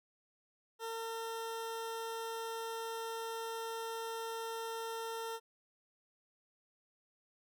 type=tone; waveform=20% pulse; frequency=454.1 Hz; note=A#4; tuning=45 cents flat; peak=-34 dBFS; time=0.79-5.4 s; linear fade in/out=50 ms; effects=none